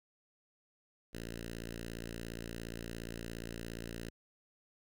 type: tone with notch filter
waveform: 5% pulse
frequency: 57.2 Hz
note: A#1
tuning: 32 cents flat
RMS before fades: -44 dBFS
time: 1.13-4.1 s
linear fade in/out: 10 ms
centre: 800 Hz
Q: 0.77
effects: none